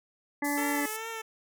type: harmonic tone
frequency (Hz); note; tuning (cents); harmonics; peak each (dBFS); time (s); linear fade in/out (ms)
288.2; D4; -33; 1 / 2 / 3 / 4 / 6 / 7; -30 / -39 / -34 / -43 / -38 / -35; 0.42-0.86; 5
type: band-pass noise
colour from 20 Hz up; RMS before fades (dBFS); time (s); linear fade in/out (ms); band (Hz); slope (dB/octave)
white; -39; 0.44-0.97; 10; 5500 to 15000; 24
type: tone with vibrato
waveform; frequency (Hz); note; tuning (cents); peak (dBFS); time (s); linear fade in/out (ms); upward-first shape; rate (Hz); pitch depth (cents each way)
10% pulse; 442.9; A4; +11; -27; 0.57-1.22; 10; triangle; 2.4; 55
effects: none